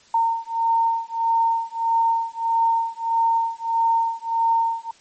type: beating tone pair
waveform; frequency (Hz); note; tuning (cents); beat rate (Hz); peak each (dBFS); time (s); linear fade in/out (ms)
sine; 914 / 915.6; A#5 / A#5; -34 / -31; 1.6; -21; 0.14-4.91; 5
effects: white hiss -53 dBFS RMS until 5 s + MP3 32 kbps